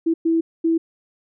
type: tone bursts at uneven times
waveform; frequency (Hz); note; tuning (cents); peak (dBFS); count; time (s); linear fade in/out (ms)
sine; 328.6; E4; -5; -15; 3; 0.06-0.14 / 0.25-0.41 / 0.64-0.78; 10
effects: none

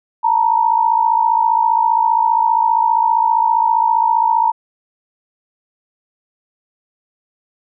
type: tone pair together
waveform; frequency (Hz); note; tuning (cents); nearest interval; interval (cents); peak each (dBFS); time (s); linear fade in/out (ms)
sine; 892.9 / 948; A5 / A#5; +25 / +29; minor second; 104; -14; 0.23-4.52; 20
effects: none

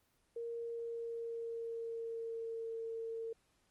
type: tone with pitch glide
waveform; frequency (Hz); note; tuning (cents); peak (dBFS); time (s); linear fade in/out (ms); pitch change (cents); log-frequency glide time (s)
sine; 466.2 to 454; A#4 to A#4; 0 to -46; -39; 0.36-3.33; 5; -46; 0.57-2.76
effects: pink hiss -75 dBFS RMS until 3.7 s + Opus 24 kbps

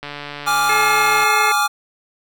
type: click train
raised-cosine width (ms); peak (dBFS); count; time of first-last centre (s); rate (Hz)
0.3; -14; 176; 0.03-1.237; 145
type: chord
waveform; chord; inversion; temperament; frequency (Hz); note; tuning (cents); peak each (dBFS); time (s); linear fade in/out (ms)
square; D diminished; second; equal; 830.6 / 1174.7 / 1396.9; Ab5 / D6 / F6; 0 / 0 / 0; -20; 0.46-1.68; 20
type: harmonic tone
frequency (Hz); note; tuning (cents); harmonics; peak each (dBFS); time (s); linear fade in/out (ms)
429.2; A4; -43; 1 / 2 / 3 / 4 / 5 / 6; -26 / -27 / -27 / -27 / -21 / -24; 0.69-1.52; 5
effects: none

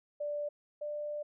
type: tone pair in turn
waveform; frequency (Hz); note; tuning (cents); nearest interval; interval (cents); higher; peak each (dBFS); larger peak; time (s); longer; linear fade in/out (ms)
sine; 587.3 / 593.1; D5 / D5; 0 / +17; unison; 17; second; -33 / -35; first; 0.2-0.49 / 0.81-1.23; second; 10
effects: none

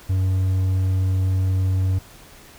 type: tone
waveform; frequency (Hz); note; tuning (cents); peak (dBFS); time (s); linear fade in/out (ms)
triangle; 94; F#2; +28; -15; 0.09-1.99; 10
effects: pink hiss -46 dBFS RMS until 2.58 s

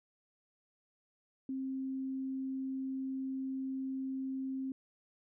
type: tone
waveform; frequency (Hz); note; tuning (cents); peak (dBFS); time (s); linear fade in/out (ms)
sine; 265.2; C4; +23; -35; 1.49-4.72; 2
effects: none

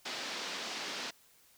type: band-pass noise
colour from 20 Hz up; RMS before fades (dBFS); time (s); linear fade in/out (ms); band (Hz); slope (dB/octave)
white; -40; 0.05-1.11; 10; 190 to 5300; 24
effects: white hiss -64 dBFS RMS until 1.57 s

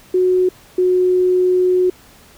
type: tone pair in turn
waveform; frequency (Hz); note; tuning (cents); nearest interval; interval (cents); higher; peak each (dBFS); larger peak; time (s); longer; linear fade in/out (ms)
sine; 367 / 365.2; F#4 / F#4; -14 / -23; unison; 9; first; -11; neither; 0.14-0.49 / 0.78-1.9; second; 5
effects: pink hiss -46 dBFS RMS until 2.37 s

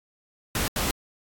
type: noise bursts at uneven times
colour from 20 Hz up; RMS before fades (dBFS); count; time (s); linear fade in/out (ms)
pink; -26; 2; 0.55-0.68 / 0.76-0.91; 2
effects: AAC 64 kbps

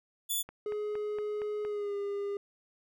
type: tone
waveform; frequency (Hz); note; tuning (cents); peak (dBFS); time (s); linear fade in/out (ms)
5% pulse; 3457; A7; -31; -22; 0.29-0.43; 20
type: click train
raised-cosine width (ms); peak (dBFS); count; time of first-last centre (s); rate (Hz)
0.5; -30; 6; 0.49-1.65; 4.31
type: tone with pitch glide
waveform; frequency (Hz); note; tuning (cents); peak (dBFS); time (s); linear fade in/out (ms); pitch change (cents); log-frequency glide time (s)
triangle; 420 to 403.6; G#4 to G#4; +19 to -49; -30; 0.66-2.37; 2; -68; 1.66-1.95
effects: none

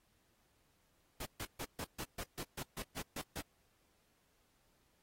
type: noise bursts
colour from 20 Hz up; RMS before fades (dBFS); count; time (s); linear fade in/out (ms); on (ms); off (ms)
pink; -43; 12; 1.2-3.412; 5; 56; 140
effects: pink hiss -75 dBFS RMS until 5.02 s + AAC 48 kbps

